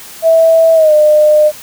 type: tone with pitch glide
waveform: sine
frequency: 653 to 605.8 Hz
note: E5 to D#5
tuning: -17 to -46 cents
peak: -4 dBFS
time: 0.22-1.52 s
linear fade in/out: 50 ms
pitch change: -129 cents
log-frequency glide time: 0.74-0.93 s
effects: white hiss -32 dBFS RMS until 1.62 s